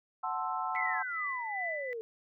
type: chord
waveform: sine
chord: F# half-diminished seventh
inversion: none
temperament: equal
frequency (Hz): 740 / 880 / 1046.5 / 1318.5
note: F#5 / A5 / C6 / E6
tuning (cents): 0 / 0 / 0 / 0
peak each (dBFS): -37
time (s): 0.23-1.03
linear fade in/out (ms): 10
type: tone with tremolo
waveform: sine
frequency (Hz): 1994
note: B6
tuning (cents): +16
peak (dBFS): -33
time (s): 0.75-1.93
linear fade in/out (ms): 0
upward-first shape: sine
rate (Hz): 2.5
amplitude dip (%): 50
type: exponential sweep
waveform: sine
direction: down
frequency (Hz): 2221 to 436.7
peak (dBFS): -36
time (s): 0.76-2.01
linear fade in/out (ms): 0
effects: none